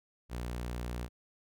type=tone; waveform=sawtooth; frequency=60.2 Hz; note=B1; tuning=44 cents flat; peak=-32 dBFS; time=0.29-1.09 s; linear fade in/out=50 ms; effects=none